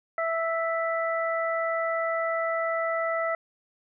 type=harmonic tone; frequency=659.3 Hz; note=E5; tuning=in tune; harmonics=1 / 2 / 3; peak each=-27 / -30 / -32 dBFS; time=0.18-3.35 s; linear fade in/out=2 ms; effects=none